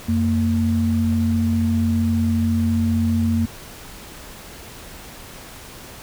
sine tone pair together, 90.7 / 228.7 Hz, F#2 / A#3, -34 / -33 cents, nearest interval octave + major third, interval 1601 cents, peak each -20 / -18 dBFS, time 0.08-3.46 s, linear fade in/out 10 ms, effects pink hiss -39 dBFS RMS until 6.02 s

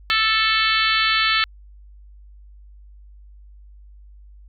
harmonic tone with a mistuned harmonic, 440 Hz, A4, in tune, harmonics 3 / 4 / 5 / 6 / 7 / 8 / 9 / 10, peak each -22 / -23 / -24 / -25 / -25 / -26 / -27 / -27 dBFS, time 0.1-1.44 s, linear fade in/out 0 ms, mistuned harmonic 8, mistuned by -24 cents, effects added 50 Hz sine -42 dBFS peak until 4.48 s

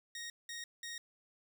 15% pulse tone bursts, 1869 Hz, A#6, 4 cents sharp, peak -36 dBFS, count 3, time 0.15-0.98 s, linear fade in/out 2 ms, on 150 ms, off 190 ms, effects none

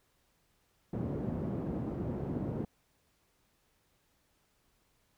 pink band-pass noise, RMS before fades -36 dBFS, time 0.93-2.65 s, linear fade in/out 5 ms, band 110 to 380 Hz, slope 12 dB/octave, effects pink hiss -73 dBFS RMS until 5.17 s

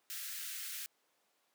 white high-pass noise, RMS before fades -43 dBFS, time 0.1-0.86 s, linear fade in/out 0 ms, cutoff 1400 Hz, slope 48 dB/octave, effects pink hiss -75 dBFS RMS until 1.54 s + high-pass 400 Hz 12 dB/octave

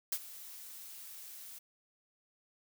blue noise with ADSR envelope, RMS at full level -32 dBFS, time 0.12-1.59 s, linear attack 5 ms, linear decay 55 ms, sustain -17 dB, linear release 9 ms, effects none

